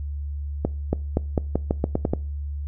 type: accelerating click train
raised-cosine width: 2 ms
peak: -7 dBFS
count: 10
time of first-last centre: 0.65-2.135 s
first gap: 280 ms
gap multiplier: 0.86
effects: noise-tail reverb RT60 0.4 s tail -23 dB re dry + added 72 Hz sine -27 dBFS peak until 2.67 s